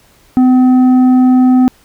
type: tone with tanh clipping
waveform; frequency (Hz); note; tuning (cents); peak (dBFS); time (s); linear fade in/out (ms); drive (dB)
triangle; 254.5; C4; -48; -6; 0.37-1.68; 0; 11
effects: pink hiss -48 dBFS RMS until 1.84 s